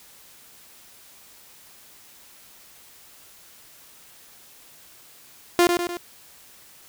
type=tone with echo; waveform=sawtooth; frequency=349.2 Hz; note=F4; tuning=in tune; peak=-10 dBFS; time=5.59-5.67 s; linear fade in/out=0 ms; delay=100 ms; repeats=3; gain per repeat=-5 dB; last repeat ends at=5.97 s; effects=white hiss -50 dBFS RMS until 6.88 s